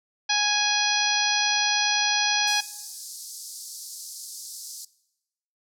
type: harmonic tone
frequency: 830.6 Hz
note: G#5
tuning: in tune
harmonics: 1 / 2 / 3 / 4 / 5 / 6 / 7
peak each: -28 / -28 / -28 / -28 / -28 / -28 / -28 dBFS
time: 0.29-2.61 s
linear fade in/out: 10 ms
type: high-pass noise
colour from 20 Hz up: pink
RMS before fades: -37 dBFS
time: 2.47-4.85 s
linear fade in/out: 5 ms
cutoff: 4600 Hz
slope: 48 dB/octave
effects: noise-tail reverb RT60 0.9 s tail -20 dB re dry + low-pass 12000 Hz 12 dB/octave